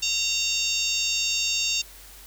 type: harmonic tone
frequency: 920 Hz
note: A#5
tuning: 23 cents flat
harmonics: 3 / 4 / 5 / 6 / 7 / 8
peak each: -28 / -29 / -30 / -31 / -31 / -32 dBFS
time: 0.02-1.82 s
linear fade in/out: 10 ms
effects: added 48 Hz sine -49 dBFS peak until 2.26 s + white hiss -47 dBFS RMS until 2.26 s